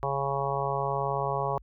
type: harmonic tone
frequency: 138.59 Hz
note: C#3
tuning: in tune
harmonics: 1 / 3 / 4 / 5 / 6 / 7 / 8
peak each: -34 / -34 / -34 / -34 / -34 / -34 / -34 dBFS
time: 0.03-1.58 s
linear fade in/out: 0 ms
effects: added 50 Hz sine -49 dBFS peak until 1.62 s